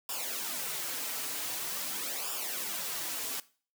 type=noise with flanger; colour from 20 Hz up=white; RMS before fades=-36 dBFS; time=0.09-3.4 s; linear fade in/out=2 ms; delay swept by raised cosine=0.48 to 5.68 ms; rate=0.45 Hz; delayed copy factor=-0.75; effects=noise-tail reverb RT60 0.4 s tail -19 dB re dry + high-pass 200 Hz 12 dB/octave